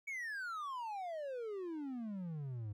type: exponential sweep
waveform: triangle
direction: down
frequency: 2284 to 99.8 Hz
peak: -38 dBFS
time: 0.07-2.73 s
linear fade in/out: 10 ms
effects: none